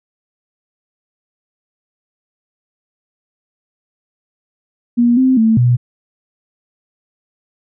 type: tone with pitch steps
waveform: sine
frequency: 238.8 / 259.9 / 222.8 / 122.3 Hz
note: A#3 / C4 / A3 / B2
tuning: +42 / -11 / +22 / -16 cents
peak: -8 dBFS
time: 4.97-5.77 s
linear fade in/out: 20 ms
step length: 200 ms
effects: none